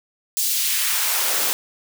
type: noise with high-pass filter sweep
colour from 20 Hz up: white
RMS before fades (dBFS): -21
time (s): 0.37-1.53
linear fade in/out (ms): 0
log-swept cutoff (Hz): 5300 to 280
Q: 1
effects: none